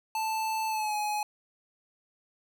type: tone with pitch glide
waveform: square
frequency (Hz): 880 to 840.7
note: A5 to G#5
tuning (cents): 0 to +21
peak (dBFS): -29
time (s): 0.15-1.23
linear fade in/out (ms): 2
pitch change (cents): -79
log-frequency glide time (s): 0.68-0.95
effects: none